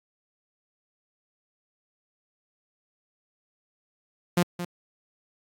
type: tone with echo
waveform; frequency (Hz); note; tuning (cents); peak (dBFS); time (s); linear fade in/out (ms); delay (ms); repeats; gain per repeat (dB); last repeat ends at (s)
sawtooth; 175.6; F3; +10; -15; 4.37-4.43; 5; 220; 1; -11; 4.65
effects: AAC 64 kbps